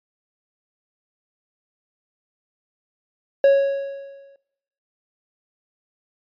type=tone with exponential decay; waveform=triangle; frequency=553 Hz; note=C#5; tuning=4 cents flat; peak=-7 dBFS; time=3.44-4.36 s; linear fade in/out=2 ms; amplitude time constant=200 ms; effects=noise-tail reverb RT60 0.7 s tail -17 dB re dry + resampled to 11025 Hz